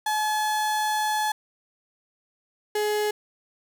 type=tone pair in turn; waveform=35% pulse; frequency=855 / 420.8 Hz; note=A5 / G#4; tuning=-50 / +23 cents; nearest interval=octave; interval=1227 cents; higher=first; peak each=-21 dBFS; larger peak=neither; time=0.06-1.32 / 2.75-3.11 s; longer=first; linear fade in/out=5 ms; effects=none